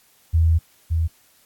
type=tone pair in turn; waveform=sine; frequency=81.7 / 81.7 Hz; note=E2 / E2; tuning=-15 / -15 cents; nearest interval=unison; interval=0 cents; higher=neither; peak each=-13 / -17 dBFS; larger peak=first; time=0.33-0.59 / 0.9-1.08 s; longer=first; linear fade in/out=20 ms; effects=white hiss -57 dBFS RMS until 1.45 s + AAC 64 kbps